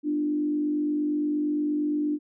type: tone with frequency modulation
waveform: sine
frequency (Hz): 297.6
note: D4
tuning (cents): +23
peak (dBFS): -23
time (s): 0.03-2.19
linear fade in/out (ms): 50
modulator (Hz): 48.6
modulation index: 0.43
effects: none